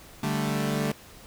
sawtooth chord, D suspended fourth, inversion none, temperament equal, 146.83 / 196 / 220 Hz, D3 / G3 / A3, 0 / 0 / 0 cents, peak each -25 / -27 / -25 dBFS, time 0.23-0.92 s, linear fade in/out 5 ms, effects pink hiss -49 dBFS RMS until 1.26 s

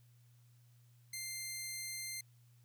10% pulse tone, 2093 Hz, C7, in tune, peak -32 dBFS, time 1.13-2.21 s, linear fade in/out 5 ms, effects added 120 Hz sine -62 dBFS peak until 2.64 s + white hiss -75 dBFS RMS until 2.64 s

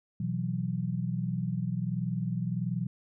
sine chord, B suspended fourth, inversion none, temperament equal, 123.47 / 164.81 / 185 Hz, B2 / E3 / F#3, 0 / 0 / 0 cents, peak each -33 dBFS, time 0.2-2.87 s, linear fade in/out 5 ms, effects none

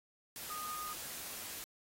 sine tone in noise, 1232 Hz, D#6, 17 cents flat, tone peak -41 dBFS, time 0.5-0.93 s, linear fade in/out 0 ms, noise white, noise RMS -45 dBFS, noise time 0.36-1.64 s, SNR +1 dB, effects AAC 48 kbps

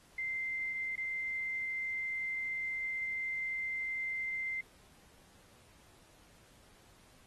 sine tone with dropouts, 2084 Hz, C7, 7 cents flat, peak -34 dBFS, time 0.18-4.61 s, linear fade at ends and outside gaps 5 ms, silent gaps 0.957-0.977 s, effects pink hiss -63 dBFS RMS until 7.26 s + AAC 32 kbps

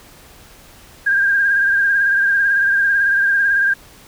sine tone with vibrato, 1604 Hz, G6, 39 cents sharp, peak -12 dBFS, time 1.06-3.74 s, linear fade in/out 10 ms, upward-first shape triangle, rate 18 Hz, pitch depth 49 cents each way, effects pink hiss -44 dBFS RMS until 4.07 s

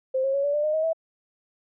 sine tone with pitch steps, 523.3 / 539.9 / 557 / 574.6 / 592.8 / 611.6 / 631 / 651 Hz, C5 / C#5 / C#5 / D5 / D5 / D#5 / D#5 / E5, 0 / -46 / +8 / -38 / +16 / -30 / +24 / -22 cents, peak -21 dBFS, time 0.14-0.932 s, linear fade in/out 10 ms, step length 99 ms, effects none

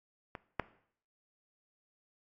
clicks, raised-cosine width 0.5 ms, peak -26 / -15 dBFS, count 2, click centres 0.352 / 0.597 s, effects noise-tail reverb RT60 0.6 s tail -18 dB re dry + AAC 32 kbps

